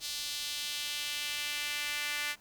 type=tone with high-pass filter sweep; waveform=sawtooth; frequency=293.8 Hz; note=D4; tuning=1 cent sharp; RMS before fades=-36 dBFS; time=0-2.36 s; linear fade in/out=50 ms; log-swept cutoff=4100 to 2000 Hz; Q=1.8; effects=pink hiss -62 dBFS RMS until 2.4 s